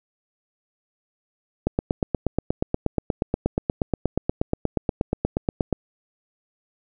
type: click train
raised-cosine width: 2 ms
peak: -7 dBFS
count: 35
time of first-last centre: 1.67-5.727 s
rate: 8.38 Hz
effects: none